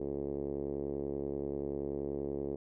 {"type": "tone with low-pass filter", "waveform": "5% pulse", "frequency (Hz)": 70.4, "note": "C#2", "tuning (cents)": 27, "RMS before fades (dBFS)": -37, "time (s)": [0, 2.56], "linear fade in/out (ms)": 5, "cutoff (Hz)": 400, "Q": 3.5, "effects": []}